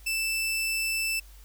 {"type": "tone", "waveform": "sawtooth", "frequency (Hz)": 2648, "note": "E7", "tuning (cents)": 7, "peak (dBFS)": -23, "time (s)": [0.06, 1.2], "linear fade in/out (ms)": 10, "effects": ["added 50 Hz sine -47 dBFS peak until 1.44 s", "white hiss -57 dBFS RMS until 1.44 s"]}